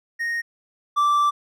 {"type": "tone pair in turn", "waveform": "triangle", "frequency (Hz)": [1861, 1169.5], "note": ["A#6", "D6"], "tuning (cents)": [-3, -8], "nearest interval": "minor sixth", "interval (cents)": 805, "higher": "first", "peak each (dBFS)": [-21, -14], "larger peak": "second", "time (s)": [[0.19, 0.42], [0.96, 1.31]], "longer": "second", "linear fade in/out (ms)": 20, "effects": []}